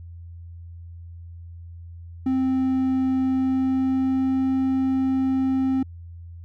triangle tone with pitch glide, 261.6 to 263.9 Hz, C4 to C4, 0 to +15 cents, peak -17 dBFS, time 2.26-5.83 s, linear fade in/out 5 ms, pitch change +15 cents, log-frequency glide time 3.19-4.52 s, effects added 85 Hz sine -37 dBFS peak until 6.44 s

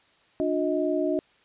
sine tone cluster, 295.4 / 357.5 / 629 Hz, D4 / F4 / D#5, +10 / +41 / +19 cents, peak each -27 dBFS, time 0.4-1.19 s, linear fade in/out 0 ms, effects white hiss -61 dBFS RMS until 1.44 s + resampled to 8000 Hz

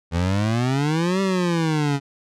25% pulse exponential two-way sweep, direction up then down, 82.1 to 196 to 137.7 Hz, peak -15 dBFS, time 0.11-2 s, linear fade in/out 50 ms, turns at 1.21 s, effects low-pass 7000 Hz 12 dB/octave

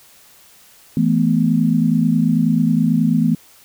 sine chord, E suspended fourth, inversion none, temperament equal with one note detuned, 164.81 / 217.6 / 246.9 Hz, E3 / A3 / B3, 0 / -19 / 0 cents, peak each -17 dBFS, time 0.97-3.35 s, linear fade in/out 2 ms, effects white hiss -48 dBFS RMS until 3.64 s

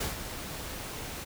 pink noise with ADSR envelope, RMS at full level -31 dBFS, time 0-1.25 s, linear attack 9 ms, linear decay 140 ms, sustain -8 dB, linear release 19 ms, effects none

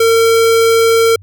square tone, 455.6 Hz, A#4, 40 cents flat, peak -8 dBFS, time 0-1.16 s, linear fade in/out 5 ms, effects added 96 Hz sine -35 dBFS peak until 1.22 s

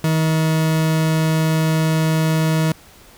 40% pulse tone, 158.9 Hz, D#3, 37 cents sharp, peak -14 dBFS, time 0.04-2.72 s, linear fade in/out 2 ms, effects pink hiss -46 dBFS RMS until 3.17 s

